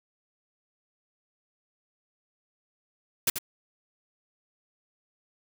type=noise with echo; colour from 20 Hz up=white; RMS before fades=-23 dBFS; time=3.27-3.3 s; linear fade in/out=5 ms; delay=86 ms; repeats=1; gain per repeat=-8 dB; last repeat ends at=3.386 s; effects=none